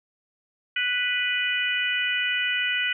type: harmonic tone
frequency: 493.9 Hz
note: B4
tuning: in tune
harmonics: 3 / 4 / 5 / 6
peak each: -28 / -28 / -28 / -28 dBFS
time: 0.76-2.93 s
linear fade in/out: 5 ms
effects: none